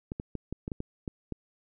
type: clicks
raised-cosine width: 3 ms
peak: -21 dBFS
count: 9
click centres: 0.119 / 0.199 / 0.353 / 0.526 / 0.679 / 0.718 / 0.804 / 1.078 / 1.323 s
effects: none